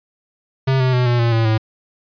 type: tone with pitch steps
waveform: square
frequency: 133.1 / 128.94 / 124.91 / 121 / 117.22 / 113.55 / 110 Hz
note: C3 / C3 / B2 / B2 / A#2 / A#2 / A2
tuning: +30 / -25 / +20 / -35 / +10 / -45 / 0 cents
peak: -14 dBFS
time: 0.67-1.58 s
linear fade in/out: 10 ms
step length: 130 ms
effects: resampled to 11025 Hz